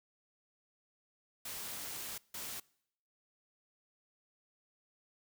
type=noise bursts at uneven times; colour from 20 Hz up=white; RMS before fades=-43 dBFS; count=2; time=1.45-2.18 / 2.34-2.6 s; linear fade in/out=5 ms; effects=noise-tail reverb RT60 0.7 s tail -24 dB re dry